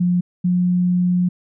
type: tone pair in turn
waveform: sine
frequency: 177.7 / 179.04 Hz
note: F3 / F3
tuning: +30 / +43 cents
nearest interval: unison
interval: 13 cents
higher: second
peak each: -14 dBFS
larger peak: neither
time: 0-0.21 / 0.44-1.29 s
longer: second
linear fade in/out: 10 ms
effects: none